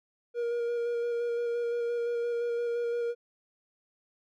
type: tone with vibrato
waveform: triangle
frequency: 473.3 Hz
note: A#4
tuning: 26 cents sharp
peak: -26 dBFS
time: 0.34-3.15 s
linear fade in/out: 50 ms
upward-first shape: square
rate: 5.8 Hz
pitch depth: 12 cents each way
effects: none